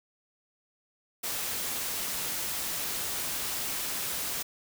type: noise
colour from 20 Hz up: white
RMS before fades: -33 dBFS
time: 1.23-4.43 s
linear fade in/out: 10 ms
effects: none